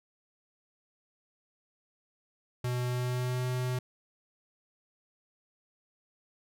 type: tone with pitch glide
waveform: square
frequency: 123.9 to 126.21 Hz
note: B2 to B2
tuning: +6 to +38 cents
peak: -30 dBFS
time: 2.64-3.79 s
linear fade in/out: 5 ms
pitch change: +32 cents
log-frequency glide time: 2.86-3.46 s
effects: none